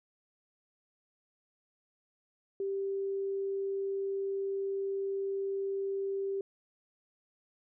sine tone, 392 Hz, G4, in tune, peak -31 dBFS, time 2.6-6.41 s, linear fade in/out 2 ms, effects none

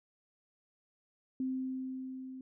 sine tone with level ramp, 260.3 Hz, C4, 9 cents flat, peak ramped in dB -31 to -43 dBFS, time 1.4-2.41 s, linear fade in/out 2 ms, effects none

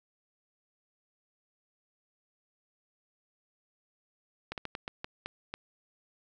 slowing click train, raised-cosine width 0.3 ms, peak -20 dBFS, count 8, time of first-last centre 4.52-5.54 s, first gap 58 ms, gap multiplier 1.3, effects none

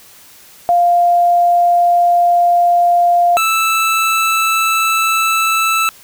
sine / 25% pulse tone pair in turn, 698.5 / 1318.6 Hz, F5 / E6, 0 / 0 cents, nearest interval major seventh, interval 1100 cents, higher second, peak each -8 dBFS, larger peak neither, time 0.69-3.37 / 3.37-5.89 s, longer first, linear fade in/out 0 ms, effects white hiss -42 dBFS RMS until 6.03 s

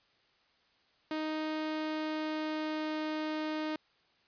sawtooth tone with pitch glide, 311.1 to 309.3 Hz, D#4 to D#4, 0 to -10 cents, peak -29 dBFS, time 1.11-3.76 s, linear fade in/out 2 ms, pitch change -10 cents, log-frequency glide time 1.39-2.97 s, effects white hiss -69 dBFS RMS until 4.27 s + resampled to 11025 Hz

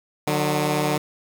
10% pulse tone pair together, 150.08 / 184.2 Hz, D3 / F#3, +38 / -7 cents, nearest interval major third, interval 355 cents, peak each -13 / -18 dBFS, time 0.27-0.98 s, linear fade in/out 5 ms, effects 8-bit

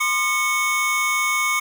square tone cluster, 1044 / 1209 / 2209 Hz, C6 / D6 / C#7, -4 / +50 / -7 cents, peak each -29 / -25 / -21 dBFS, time 0-1.6 s, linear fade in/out 10 ms, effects none

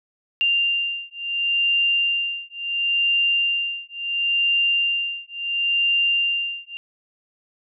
sine beating tone pair, 2788 / 2788.72 Hz, F7 / F7, -4 / -3 cents, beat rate 0.72 Hz, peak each -22 dBFS, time 0.41-6.77 s, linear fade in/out 0 ms, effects none

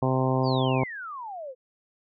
harmonic tone, 130.4 Hz, C3, 5 cents flat, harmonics 1 / 2 / 3 / 4 / 5 / 6 / 7 / 8, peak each -25 / -28 / -30 / -31 / -32 / -33 / -33 / -34 dBFS, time 0.02-0.84 s, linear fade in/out 5 ms
sine exponential sweep, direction down, 4978 to 488.7 Hz, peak -34 dBFS, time 0.43-1.55 s, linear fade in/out 50 ms
effects none

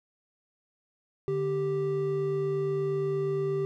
triangle tone pair together, 146.83 / 392 Hz, D3 / G4, 0 / 0 cents, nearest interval octave + perfect fourth, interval 1700 cents, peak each -31 / -25 dBFS, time 1.28-3.65 s, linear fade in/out 0 ms, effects none

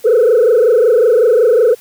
sine tone with frequency modulation, 466.2 Hz, A#4, in tune, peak -5 dBFS, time 0.04-1.75 s, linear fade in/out 20 ms, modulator 25.4 Hz, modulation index 1.7, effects tanh soft clip ceiling -4 dBFS + white hiss -43 dBFS RMS until 1.8 s

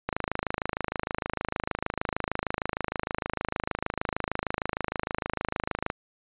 click train, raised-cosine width 0.5 ms, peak -12 dBFS, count 155, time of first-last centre 0.09-5.901 s, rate 26.5 Hz, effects resampled to 8000 Hz

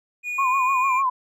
triangle tone with pitch glide, 2452 to 2386 Hz, D#7 to D7, -26 to +27 cents, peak -24 dBFS, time 0.23-1.03 s, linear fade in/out 50 ms, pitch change -47 cents, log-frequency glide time 0.83-0.9 s
sine tone with vibrato, 1050 Hz, C6, 6 cents sharp, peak -18 dBFS, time 0.38-1.1 s, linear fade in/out 10 ms, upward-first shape sine, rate 6.7 Hz, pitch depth 84 cents each way
effects none

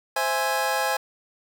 25% pulse chord, C augmented, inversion none, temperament equal, 523.3 / 659.3 / 830.6 Hz, C5 / E5 / G#5, 0 / 0 / 0 cents, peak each -24 / -26 / -21 dBFS, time 0.16-0.97 s, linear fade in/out 5 ms, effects 9-bit

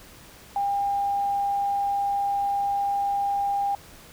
sine tone, 802 Hz, G5, 39 cents sharp, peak -22 dBFS, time 0.56-3.75 s, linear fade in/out 2 ms, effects pink hiss -48 dBFS RMS until 4.12 s

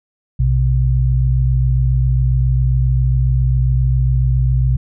sine tone pair together, 60.44 / 127.8 Hz, B1 / C3, -37 / -40 cents, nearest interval octave + minor second, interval 1297 cents, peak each -14 dBFS, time 0.39-4.77 s, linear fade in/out 10 ms, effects none

